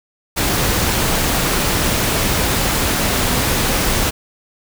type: tone in noise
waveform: sine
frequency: 246.9 Hz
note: B3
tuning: in tune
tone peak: -26 dBFS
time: 3.13-3.43 s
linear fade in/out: 20 ms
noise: pink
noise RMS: -17 dBFS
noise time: 0.36-4.11 s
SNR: -12 dB
effects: none